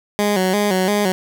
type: tone with vibrato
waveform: 15% pulse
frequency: 196 Hz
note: G3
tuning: in tune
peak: -9 dBFS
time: 0.19-1.12 s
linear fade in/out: 0 ms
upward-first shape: square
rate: 2.9 Hz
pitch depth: 90 cents each way
effects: none